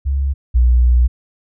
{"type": "tone pair in turn", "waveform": "sine", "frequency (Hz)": [68.6, 60.9], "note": ["C#2", "B1"], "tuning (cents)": [-17, -24], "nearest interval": "major second", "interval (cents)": 207, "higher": "first", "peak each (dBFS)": [-14, -8], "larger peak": "second", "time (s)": [[0.05, 0.34], [0.54, 1.08]], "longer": "second", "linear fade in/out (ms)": 20, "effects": []}